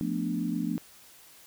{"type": "chord", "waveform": "sine", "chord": "B half-diminished seventh", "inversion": "second", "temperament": "equal", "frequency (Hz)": [174.61, 220, 246.9, 293.7], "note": ["F3", "A3", "B3", "D4"], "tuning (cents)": [0, 0, 0, 0], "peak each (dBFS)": -33, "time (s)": [0.01, 0.78], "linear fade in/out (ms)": 0, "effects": ["white hiss -54 dBFS RMS until 1.46 s"]}